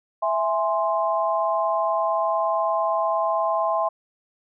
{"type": "chord", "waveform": "sine", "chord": "E augmented", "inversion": "none", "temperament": "equal", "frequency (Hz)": [659.3, 830.6, 1046.5], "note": ["E5", "G#5", "B#5"], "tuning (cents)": [0, 0, 0], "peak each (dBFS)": [-23, -26, -24], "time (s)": [0.22, 3.89], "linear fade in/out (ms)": 10, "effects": []}